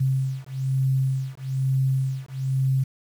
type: beating tone pair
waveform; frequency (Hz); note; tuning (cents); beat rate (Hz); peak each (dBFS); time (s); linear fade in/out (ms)
sine; 132.4 / 133.5; C3 / C3; +21 / +35; 1.1; -24 / -24; 0-2.84; 10
effects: 8-bit